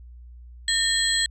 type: tone cluster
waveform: sine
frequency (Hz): 1822 / 3297 / 4157 / 7980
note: A#6 / G#7 / C8 / B8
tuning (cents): -40 / -13 / -12 / +17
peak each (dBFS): -25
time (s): 0.68-1.26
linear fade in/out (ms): 2
effects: tanh soft clip ceiling -11 dBFS + added 60 Hz sine -41 dBFS peak until 1.3 s